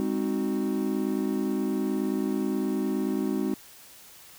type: chord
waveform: triangle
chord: Ab dominant seventh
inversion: none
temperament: equal with one note detuned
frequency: 203.6 / 261.6 / 311.1 / 370 Hz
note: Ab3 / C4 / Eb4 / Gb4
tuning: -34 / 0 / 0 / 0 cents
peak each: -28 / -28 / -29 / -30 dBFS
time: 0-3.54 s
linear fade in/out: 0 ms
effects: white hiss -50 dBFS RMS until 4.38 s